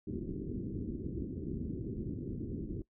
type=low-pass noise; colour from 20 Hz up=white; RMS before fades=-39 dBFS; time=0.07-2.82 s; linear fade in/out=2 ms; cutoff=370 Hz; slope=48 dB/octave; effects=noise-tail reverb RT60 0.1 s tail -19 dB re dry